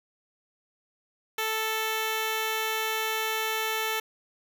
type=tone with notch filter; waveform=5% pulse; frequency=440 Hz; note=A4; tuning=in tune; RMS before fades=-29 dBFS; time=1.38-4 s; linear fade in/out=5 ms; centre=4800 Hz; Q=1.6; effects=none